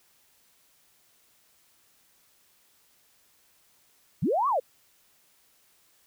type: linear two-way sweep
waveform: sine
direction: up then down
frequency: 106.7 to 1169 to 459.7 Hz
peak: -22 dBFS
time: 4.22-4.6 s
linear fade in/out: 10 ms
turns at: 4.48 s
effects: white hiss -64 dBFS RMS until 6.06 s